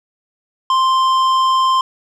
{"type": "tone with tanh clipping", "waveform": "sine", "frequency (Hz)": 1046.5, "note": "C6", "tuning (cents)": 0, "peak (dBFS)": -13, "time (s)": [0.7, 1.81], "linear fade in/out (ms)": 2, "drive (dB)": 11, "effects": []}